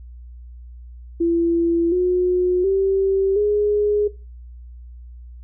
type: tone with pitch steps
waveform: sine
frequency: 337.6 / 361.8 / 387.8 / 415.6 Hz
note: E4 / F#4 / G4 / G#4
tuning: +41 / -39 / -19 / +1 cents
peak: -15 dBFS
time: 1.2-4.08 s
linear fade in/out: 10 ms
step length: 720 ms
effects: noise-tail reverb RT60 0.3 s tail -18 dB re dry + added 60 Hz sine -36 dBFS peak until 5.43 s